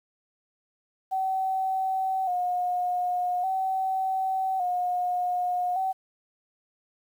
sine tone with vibrato, 740 Hz, F#5, in tune, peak -24 dBFS, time 1.11-5.93 s, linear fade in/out 20 ms, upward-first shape square, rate 0.43 Hz, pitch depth 50 cents each way, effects 9-bit

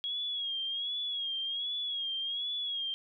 sine tone with vibrato, 3299 Hz, G#7, 12 cents flat, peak -32 dBFS, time 0.04-2.94 s, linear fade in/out 0 ms, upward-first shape sine, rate 1.3 Hz, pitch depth 71 cents each way, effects none

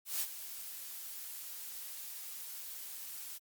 blue noise with ADSR envelope, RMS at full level -33 dBFS, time 0.05-3.39 s, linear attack 160 ms, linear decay 50 ms, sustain -12 dB, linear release 29 ms, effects Opus 48 kbps

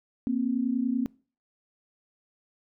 sine tone pair together, 235.6 / 265.9 Hz, A#3 / C4, +19 / +28 cents, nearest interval major second, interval 209 cents, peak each -27 dBFS, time 0.27-1.06 s, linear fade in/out 0 ms, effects noise-tail reverb RT60 0.4 s tail -24 dB re dry

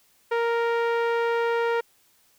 sawtooth tone with low-pass filter, 466.2 Hz, A#4, in tune, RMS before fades -24 dBFS, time 0.31-1.81 s, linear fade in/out 10 ms, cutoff 2000 Hz, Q 0.89, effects white hiss -62 dBFS RMS until 2.38 s

